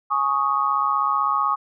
sine chord, Ab suspended fourth, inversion none, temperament equal with one note detuned, 836.9 / 1108.7 / 1244.5 Hz, Ab5 / Db6 / Eb6, +13 / 0 / 0 cents, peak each -27 / -21 / -22 dBFS, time 0.1-1.56 s, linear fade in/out 20 ms, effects none

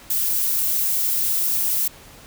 violet noise, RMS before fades -21 dBFS, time 0.1-1.88 s, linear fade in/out 5 ms, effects pink hiss -45 dBFS RMS until 2.26 s

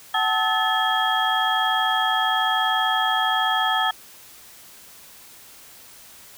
sine tone cluster, 753 / 874 / 1289 / 1739 / 3264 Hz, F#5 / A5 / E6 / A6 / G#7, +30 / -12 / -39 / -21 / -31 cents, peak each -25 dBFS, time 0.14-3.91 s, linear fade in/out 5 ms, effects white hiss -46 dBFS RMS until 6.37 s

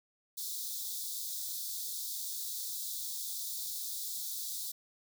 white high-pass noise, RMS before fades -39 dBFS, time 0.37-4.72 s, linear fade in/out 10 ms, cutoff 3500 Hz, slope 96 dB/octave, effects none

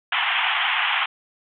white band-pass noise, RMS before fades -22 dBFS, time 0.12-1.06 s, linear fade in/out 5 ms, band 720 to 3300 Hz, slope 96 dB/octave, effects none

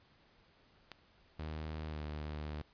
click, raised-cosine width 0.2 ms, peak -28 dBFS, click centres 0.917 s
sawtooth tone with pitch glide, 77.78 to 75.52 Hz, D#2 to D2, 0 to +49 cents, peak -36 dBFS, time 1.39-2.62 s, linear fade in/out 5 ms, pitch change -51 cents, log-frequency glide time 1.9-1.97 s
effects pink hiss -67 dBFS RMS until 2.73 s + resampled to 11025 Hz

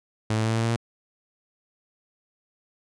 sawtooth tone with pitch steps, 109.1 / 110.24 / 111.39 / 112.56 / 113.73 / 114.92 / 116.12 Hz, A2 / A2 / A2 / A2 / A#2 / A#2 / A#2, -14 / +4 / +22 / +40 / -42 / -24 / -6 cents, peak -18 dBFS, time 0.3-0.762 s, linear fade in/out 5 ms, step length 66 ms, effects resampled to 22050 Hz

